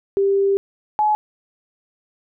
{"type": "tone pair in turn", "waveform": "sine", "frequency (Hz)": [394.7, 849], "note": ["G4", "G#5"], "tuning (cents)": [12, 38], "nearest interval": "octave + minor second", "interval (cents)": 1326, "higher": "second", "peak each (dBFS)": [-14, -14], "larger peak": "neither", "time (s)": [[0.17, 0.57], [0.99, 1.15]], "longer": "first", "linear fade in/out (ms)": 0, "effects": []}